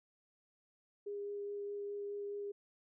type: tone with vibrato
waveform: sine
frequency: 406.8 Hz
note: G#4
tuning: 36 cents flat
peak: -39 dBFS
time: 1.06-2.52 s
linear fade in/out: 10 ms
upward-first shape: sine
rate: 4.8 Hz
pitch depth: 8 cents each way
effects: none